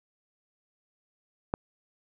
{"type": "click", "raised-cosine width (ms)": 1, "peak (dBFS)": -13, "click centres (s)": 1.539, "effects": []}